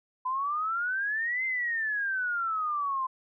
sine exponential two-way sweep, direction up then down, 1003 to 2093 to 1031 Hz, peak -27 dBFS, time 0.25-3.07 s, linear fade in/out 10 ms, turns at 1.45 s, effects none

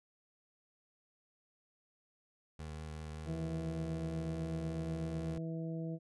25% pulse tone with vibrato, 77.6 Hz, D#2, 4 cents flat, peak -39 dBFS, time 2.59-5.38 s, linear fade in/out 5 ms, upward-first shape triangle, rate 5.3 Hz, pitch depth 22 cents each way
harmonic tone, 163.3 Hz, E3, 16 cents flat, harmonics 1 / 2 / 3 / 4, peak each -38 / -44 / -48 / -50 dBFS, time 3.25-5.99 s, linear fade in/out 50 ms
effects resampled to 24000 Hz

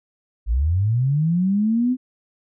sine linear sweep, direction up, 49.68 to 259.2 Hz, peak -16 dBFS, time 0.46-1.97 s, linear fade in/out 50 ms, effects none

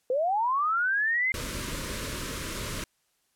sine linear sweep, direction up, 485.3 to 2111 Hz, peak -23 dBFS, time 0.1-1.32 s, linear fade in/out 2 ms
pink band-stop noise, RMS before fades -34 dBFS, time 1.34-2.84 s, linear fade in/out 2 ms, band 630 to 940 Hz, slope 96 dB/octave
effects white hiss -72 dBFS RMS until 3.35 s + low-pass 12000 Hz 12 dB/octave

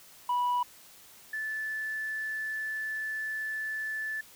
sine tone pair in turn, 980 / 1746.2 Hz, B5 / A6, -14 / -14 cents, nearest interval minor seventh, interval 1000 cents, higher second, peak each -23 / -31 dBFS, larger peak first, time 0.29-0.63 / 1.33-4.21 s, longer second, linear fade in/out 5 ms, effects tanh soft clip ceiling -24 dBFS + white hiss -54 dBFS RMS until 4.35 s

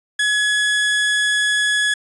30% pulse tone, 1689 Hz, G#6, 29 cents sharp, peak -13 dBFS, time 0.19-1.94 s, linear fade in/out 5 ms, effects resampled to 24000 Hz

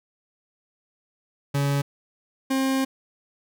40% pulse tone pair in turn, 141.1 / 266.4 Hz, C#3 / C4, +31 / +31 cents, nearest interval major seventh, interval 1100 cents, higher second, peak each -20 dBFS, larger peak neither, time 1.54-1.82 / 2.5-2.85 s, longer second, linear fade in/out 10 ms, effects none

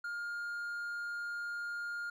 triangle tone, 1413 Hz, F6, 20 cents sharp, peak -35 dBFS, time 0.04-2.1 s, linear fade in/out 5 ms, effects none

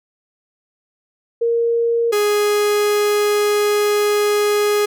sine / 45% pulse tone pair in turn, 466.2 / 415.3 Hz, A#4 / G#4, 0 / 0 cents, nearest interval major second, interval 200 cents, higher first, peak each -14 dBFS, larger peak neither, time 1.41-2.12 / 2.12-4.86 s, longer second, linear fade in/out 10 ms, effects none

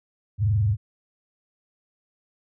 sine tone with frequency modulation, 103.83 Hz, G#2, in tune, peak -18 dBFS, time 0.38-0.77 s, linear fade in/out 50 ms, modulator 22.2 Hz, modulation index 0.61, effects none

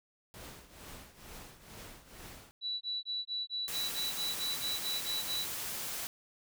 pink noise with tremolo, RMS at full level -47 dBFS, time 0.34-2.51 s, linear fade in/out 0 ms, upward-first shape triangle, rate 2.2 Hz, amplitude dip 80%
sine tone bursts, 3943 Hz, B7, 4 cents flat, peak -33 dBFS, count 13, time 2.61-5.462 s, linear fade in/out 50 ms, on 200 ms, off 21 ms
white noise, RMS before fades -39 dBFS, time 3.68-6.07 s, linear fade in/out 0 ms
effects none

